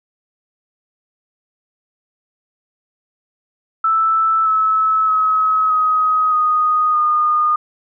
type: tone with pitch steps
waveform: sine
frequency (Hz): 1318.5 / 1298.8 / 1279.5 / 1260.4 / 1241.6 / 1223.1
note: E6 / E6 / D#6 / D#6 / D#6 / D#6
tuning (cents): 0 / -26 / +48 / +22 / -4 / -30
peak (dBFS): -12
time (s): 3.84-7.56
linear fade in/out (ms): 5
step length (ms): 620
effects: none